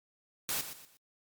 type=noise with echo; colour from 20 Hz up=white; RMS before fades=-33 dBFS; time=0.49-0.61 s; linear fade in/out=0 ms; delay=120 ms; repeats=3; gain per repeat=-10 dB; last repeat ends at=0.97 s; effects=MP3 96 kbps